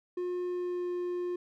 triangle tone with pitch glide, 358 to 355.1 Hz, F4 to F4, +43 to +29 cents, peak -29 dBFS, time 0.17-1.36 s, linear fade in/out 5 ms, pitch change -14 cents, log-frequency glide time 0.45-0.9 s, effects none

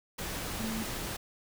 sine tone in noise, 222.2 Hz, A3, 17 cents sharp, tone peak -34 dBFS, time 0.59-0.84 s, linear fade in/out 10 ms, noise pink, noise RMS -37 dBFS, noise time 0.18-1.17 s, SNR 0 dB, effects none

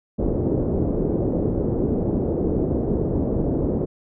white low-pass noise, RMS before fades -22 dBFS, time 0.18-3.86 s, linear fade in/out 20 ms, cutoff 440 Hz, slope 24 dB/octave, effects none

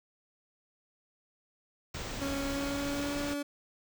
pink band-stop noise, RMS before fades -39 dBFS, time 1.94-3.34 s, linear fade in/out 5 ms, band 8100 to 16000 Hz, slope 48 dB/octave
30% pulse tone with pitch glide, 277.2 to 287.1 Hz, C#4 to D4, 0 to -39 cents, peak -30 dBFS, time 2.21-3.43 s, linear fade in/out 10 ms, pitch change +61 cents, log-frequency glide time 2.45-3.16 s
effects none

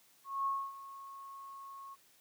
sine tone with ADSR envelope, 1095 Hz, C#6, 22 cents flat, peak -30 dBFS, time 0.24-1.96 s, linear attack 220 ms, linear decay 260 ms, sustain -16 dB, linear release 30 ms, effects white hiss -66 dBFS RMS until 2.2 s + high-pass 100 Hz 12 dB/octave

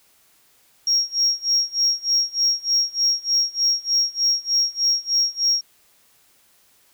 sine tone with tremolo, 5588 Hz, F8, in tune, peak -13 dBFS, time 0.87-5.61 s, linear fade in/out 2 ms, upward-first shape sine, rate 3.3 Hz, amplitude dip 95%, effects tanh soft clip ceiling -12 dBFS + white hiss -58 dBFS RMS until 6.93 s

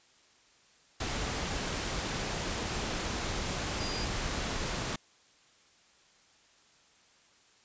sine tone in noise, 4842 Hz, D#8, 48 cents flat, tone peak -39 dBFS, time 3.8-4.05 s, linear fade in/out 5 ms, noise pink, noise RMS -34 dBFS, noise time 1-4.96 s, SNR -8 dB, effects white hiss -63 dBFS RMS until 7.64 s + resampled to 16000 Hz

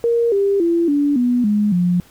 sine tone with pitch steps, 467.9 / 398 / 338.6 / 288 / 245 / 208.4 / 177.3 Hz, A#4 / G4 / E4 / D4 / B3 / G#3 / F3, +6 / +26 / +46 / -34 / -14 / +6 / +26 cents, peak -13 dBFS, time 0.04-2 s, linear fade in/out 0 ms, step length 280 ms, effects pink hiss -49 dBFS RMS until 2.1 s

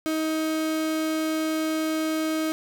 35% pulse tone, 315.5 Hz, D#4, 24 cents sharp, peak -22 dBFS, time 0.06-2.52 s, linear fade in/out 0 ms, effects none

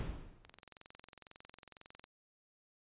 brown noise with exponential decay, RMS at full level -36 dBFS, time 0-0.6 s, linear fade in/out 0 ms, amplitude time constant 130 ms
click train, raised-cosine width 0.2 ms, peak -35 dBFS, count 36, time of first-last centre 0.45-2.041 s, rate 22 Hz
effects resampled to 8000 Hz

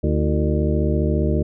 harmonic tone with a mistuned harmonic, 74.8 Hz, D2, 32 cents sharp, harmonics 1 / 2 / 3 / 4 / 5 / 6 / 8, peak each -20 / -23 / -25 / -26 / -27 / -28 / -29 dBFS, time 0.03-1.43 s, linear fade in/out 10 ms, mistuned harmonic 4, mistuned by +130 cents, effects none

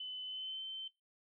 sine tone with pitch glide, 3022 to 3089 Hz, F#7 to G7, +36 to -26 cents, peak -40 dBFS, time 0-0.88 s, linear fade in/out 5 ms, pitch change +38 cents, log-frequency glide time 0.24-0.63 s, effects noise-tail reverb RT60 0.2 s tail -20 dB re dry

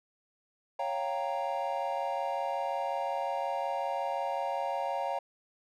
triangle chord, G half-diminished seventh, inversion second, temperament equal, 554.4 / 698.5 / 784 / 932.3 Hz, Db5 / F5 / G5 / Bb5, 0 / 0 / 0 / 0 cents, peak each -34 dBFS, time 0.79-5.19 s, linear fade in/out 5 ms, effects none

